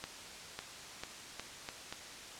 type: accelerating click train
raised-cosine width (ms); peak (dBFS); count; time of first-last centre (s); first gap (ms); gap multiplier
0.2; -22; 6; 0.04-1.925; 550; 0.81
effects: white hiss -48 dBFS RMS until 2.39 s + low-pass 7000 Hz 12 dB/octave